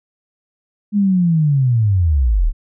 sine linear sweep, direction down, 210 to 31.27 Hz, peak -11 dBFS, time 0.92-2.53 s, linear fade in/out 50 ms, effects none

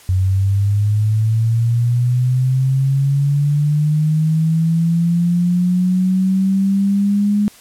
sine linear sweep, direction up, 92 to 207.7 Hz, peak -12 dBFS, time 0.09-7.48 s, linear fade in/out 0 ms, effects white hiss -44 dBFS RMS until 7.6 s + low-pass 12000 Hz 12 dB/octave

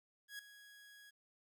sawtooth tone with ADSR envelope, 1661.2 Hz, G#6, in tune, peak -40 dBFS, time 0.28-1.11 s, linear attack 110 ms, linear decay 3 ms, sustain -14 dB, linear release 18 ms, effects 13-bit

